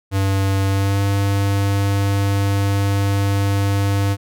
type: tone with pitch glide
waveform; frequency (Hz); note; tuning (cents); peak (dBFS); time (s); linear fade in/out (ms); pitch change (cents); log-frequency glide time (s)
square; 97.4 to 99.5; G2 to G2; -11 to +26; -16; 0.11-4.17; 50; +37; 0.68-1.01
effects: none